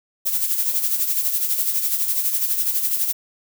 violet noise with tremolo, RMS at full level -19 dBFS, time 0.25-3.13 s, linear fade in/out 20 ms, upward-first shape sine, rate 12 Hz, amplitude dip 55%, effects none

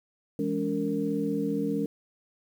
sine tone cluster, 166.8 / 208.1 / 283.6 / 459.6 Hz, E3 / G#3 / C#4 / A#4, +21 / +4 / +40 / -25 cents, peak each -35 / -31 / -29 / -32 dBFS, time 0.39-1.86 s, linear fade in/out 2 ms, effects 9-bit

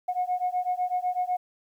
sine beating tone pair, 722 / 730 Hz, F#5 / F#5, -43 / -24 cents, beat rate 8 Hz, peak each -27 dBFS, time 0.08-1.37 s, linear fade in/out 10 ms, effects tanh soft clip ceiling -19 dBFS + 10-bit

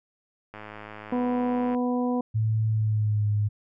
click train, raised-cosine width 0.5 ms, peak -25 dBFS, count 129, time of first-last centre 0.54-1.748 s, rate 106 Hz
harmonic tone, 247 Hz, B3, in tune, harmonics 1 / 2 / 3 / 4, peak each -24 / -30 / -34 / -36 dBFS, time 1.12-2.21 s, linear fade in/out 5 ms
sine tone with pitch glide, 110 to 104.43 Hz, A2 to G#2, 0 to +10 cents, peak -21 dBFS, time 2.34-3.49 s, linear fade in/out 20 ms, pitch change -90 cents, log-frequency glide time 2.68-3.27 s
effects none

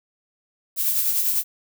violet noise with tremolo, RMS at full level -20 dBFS, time 0.76-1.44 s, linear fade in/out 50 ms, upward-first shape sine, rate 10 Hz, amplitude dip 40%, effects none

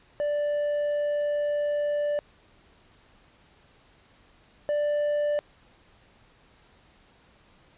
triangle tone pair in turn, 587 / 589 Hz, D5 / D5, -1 / +5 cents, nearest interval unison, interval 6 cents, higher second, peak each -22 / -21 dBFS, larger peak second, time 0.2-2.19 / 4.69-5.39 s, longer first, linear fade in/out 0 ms, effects pink hiss -59 dBFS RMS until 7.77 s + resampled to 8000 Hz

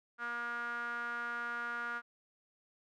sawtooth tone with band-pass filter, 237.8 Hz, A#3, 35 cents sharp, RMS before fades -39 dBFS, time 0.18-2.02 s, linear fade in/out 50 ms, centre 1400 Hz, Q 7.2, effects none

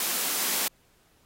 white high-pass noise, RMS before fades -27 dBFS, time 0-0.68 s, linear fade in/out 2 ms, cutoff 180 Hz, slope 48 dB/octave, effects pink hiss -64 dBFS RMS until 1.25 s + AAC 48 kbps

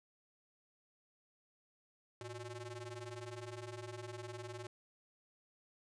sawtooth ring-modulated tone, 240.4 Hz, B3, 46 cents flat, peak -38 dBFS, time 2.21-4.67 s, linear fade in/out 2 ms, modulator 130 Hz, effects resampled to 22050 Hz + 13-bit

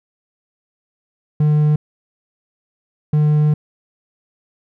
triangle tone bursts at uneven times, 150.6 Hz, D3, 44 cents sharp, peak -9 dBFS, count 2, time 1.4-1.76 / 3.13-3.54 s, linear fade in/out 5 ms, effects none

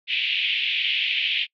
white band-pass noise, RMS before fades -24 dBFS, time 0.07-1.47 s, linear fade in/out 50 ms, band 2300 to 3300 Hz, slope 48 dB/octave, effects noise-tail reverb RT60 0.1 s tail -26 dB re dry

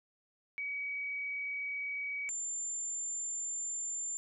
sine tone pair in turn, 2267 / 7222 Hz, C#7 / A8, +38 / +44 cents, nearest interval octave + minor sixth, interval 2006 cents, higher second, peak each -35 / -35 dBFS, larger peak neither, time 0.58-2.29 / 2.29-4.17 s, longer second, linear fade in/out 0 ms, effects none

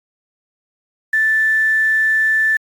sine tone with quantisation, 1760 Hz, A6, in tune, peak -12 dBFS, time 1.13-2.57 s, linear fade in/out 5 ms, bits 6, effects AAC 64 kbps

